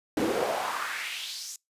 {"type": "noise with high-pass filter sweep", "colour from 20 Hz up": "brown", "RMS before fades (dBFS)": -31, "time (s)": [0.17, 1.56], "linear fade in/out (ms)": 2, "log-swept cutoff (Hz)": [290, 7000], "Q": 2.8, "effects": ["noise-tail reverb RT60 0.2 s tail -26 dB re dry", "resampled to 32000 Hz"]}